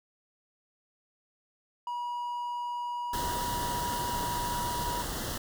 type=tone; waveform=triangle; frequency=965 Hz; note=B5; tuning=40 cents flat; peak=-30 dBFS; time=1.87-5.02 s; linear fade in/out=2 ms
type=band-stop noise; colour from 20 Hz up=pink; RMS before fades=-35 dBFS; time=3.13-5.38 s; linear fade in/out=5 ms; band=2000 to 2800 Hz; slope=96 dB/octave
effects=none